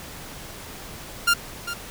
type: tone with echo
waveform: sawtooth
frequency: 1396.9 Hz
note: F6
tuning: in tune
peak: -12 dBFS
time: 1.27-1.34 s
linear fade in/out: 10 ms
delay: 400 ms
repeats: 1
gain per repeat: -12 dB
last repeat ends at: 1.74 s
effects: pink hiss -39 dBFS RMS until 1.9 s